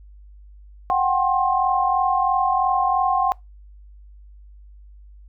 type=tone cluster; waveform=sine; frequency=736 / 779 / 1063 Hz; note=F#5 / G5 / C6; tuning=-9 / -11 / +27 cents; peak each=-21 dBFS; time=0.9-3.32 s; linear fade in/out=0 ms; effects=noise-tail reverb RT60 0.2 s tail -24 dB re dry + added 50 Hz sine -42 dBFS peak until 5.28 s